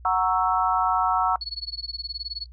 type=chord; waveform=sine; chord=F# dominant seventh; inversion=none; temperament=equal; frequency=740 / 932.3 / 1108.7 / 1318.5 Hz; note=F#5 / A#5 / C#6 / E6; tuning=0 / 0 / 0 / 0 cents; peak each=-24 / -25 / -27 / -24 dBFS; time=0.05-1.36 s; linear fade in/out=2 ms
type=tone with tremolo; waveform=sine; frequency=4393 Hz; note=C#8; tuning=16 cents flat; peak=-27 dBFS; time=1.41-2.46 s; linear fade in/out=2 ms; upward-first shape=sine; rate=19 Hz; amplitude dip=100%
effects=noise-tail reverb RT60 0.1 s tail -21 dB re dry + added 60 Hz sine -42 dBFS peak until 2.52 s